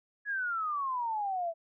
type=exponential sweep; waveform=sine; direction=down; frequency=1699 to 650 Hz; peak=-30 dBFS; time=0.25-1.54 s; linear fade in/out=50 ms; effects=none